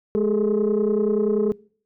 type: tone cluster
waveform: sine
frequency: 210.9 / 409 / 439.3 Hz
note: G#3 / G#4 / A4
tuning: +27 / -26 / -3 cents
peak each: -21 dBFS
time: 0.15-1.52 s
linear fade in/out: 0 ms
effects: noise-tail reverb RT60 0.5 s tail -24 dB re dry + tanh soft clip ceiling -13 dBFS